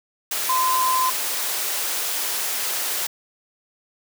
sine tone in noise, 1027 Hz, C6, 33 cents flat, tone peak -18 dBFS, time 0.49-1.1 s, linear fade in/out 5 ms, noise white, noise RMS -25 dBFS, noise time 0.31-3.07 s, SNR +4 dB, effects high-pass 400 Hz 12 dB/octave

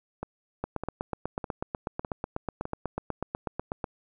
two click trains, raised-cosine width 1 ms, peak -16 / -19 dBFS, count 27 / 5, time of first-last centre 0.64-3.842 / 0.23-2.654 s, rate 8.12 / 1.65 Hz, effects none

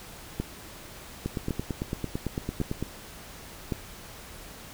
two click trains, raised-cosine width 3 ms, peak -16 / -15 dBFS, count 15 / 4, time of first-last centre 1.26-2.826 / 0.4-3.722 s, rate 8.94 / 0.903 Hz, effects pink hiss -45 dBFS RMS until 4.73 s

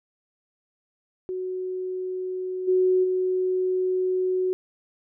sine tone with level steps, 370 Hz, F#4, in tune, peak -27 / -17 / -21 dBFS, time 1.29-4.53 s, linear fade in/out 0 ms, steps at 2.67 / 3.03 s, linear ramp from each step 20 ms, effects none

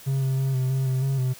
triangle tone with pitch steps, 135.3 / 132.8 / 134.3 / 129.5 / 133.2 / 130.2 / 135.7 / 128.3 Hz, C#3 / C3 / C3 / C3 / C3 / C3 / C#3 / C3, -42 / +26 / +46 / -17 / +31 / -8 / -36 / -34 cents, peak -19 dBFS, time 0.06-1.34 s, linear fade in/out 20 ms, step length 160 ms, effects white hiss -46 dBFS RMS until 1.39 s

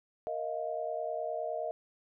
sine chord, Bb suspended fourth, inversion none, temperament equal with one note detuned, 466.2 / 628.8 / 698.5 Hz, Bb4 / Eb5 / F5, 0 / +18 / 0 cents, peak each -40 / -35 / -38 dBFS, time 0.27-1.71 s, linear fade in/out 0 ms, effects none

